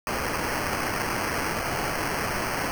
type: noise with sample-and-hold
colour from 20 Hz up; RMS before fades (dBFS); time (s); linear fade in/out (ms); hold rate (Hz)
blue; -28; 0.07-2.71; 0; 3675
effects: none